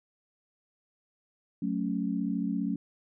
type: chord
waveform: sine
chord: F# minor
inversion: none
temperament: equal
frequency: 185 / 220 / 277.2 Hz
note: F#3 / A3 / C#4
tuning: 0 / 0 / 0 cents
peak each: -32 dBFS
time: 1.62-2.76 s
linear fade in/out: 5 ms
effects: none